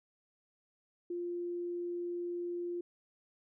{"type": "tone", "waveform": "sine", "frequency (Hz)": 349.2, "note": "F4", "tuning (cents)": 0, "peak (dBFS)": -35, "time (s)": [1.1, 2.81], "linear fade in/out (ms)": 5, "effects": []}